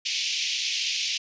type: band-pass noise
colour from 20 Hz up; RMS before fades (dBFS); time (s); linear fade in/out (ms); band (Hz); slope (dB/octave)
pink; -28; 0.05-1.18; 10; 2400 to 6300; 48
effects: resampled to 16000 Hz